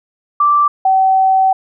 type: tone pair in turn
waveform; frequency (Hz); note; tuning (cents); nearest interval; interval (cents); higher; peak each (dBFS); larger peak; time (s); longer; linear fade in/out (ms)
sine; 1171 / 763.4; D6 / G5; -5 / -46; perfect fifth; 741; first; -8; neither; 0.4-0.68 / 0.85-1.53; second; 5
effects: none